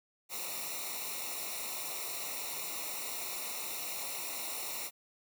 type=noise with comb filter; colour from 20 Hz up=white; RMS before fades=-39 dBFS; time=0.29-4.91 s; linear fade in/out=50 ms; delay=0.62 ms; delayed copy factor=-0.85; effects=none